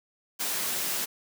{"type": "high-pass noise", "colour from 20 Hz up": "white", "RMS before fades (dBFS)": -30, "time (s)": [0.39, 1.06], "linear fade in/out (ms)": 20, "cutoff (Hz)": 140, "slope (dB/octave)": 48, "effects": []}